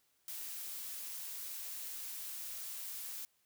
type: noise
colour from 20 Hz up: blue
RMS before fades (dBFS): -44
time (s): 0.28-3.25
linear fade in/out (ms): 0
effects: white hiss -75 dBFS RMS until 3.45 s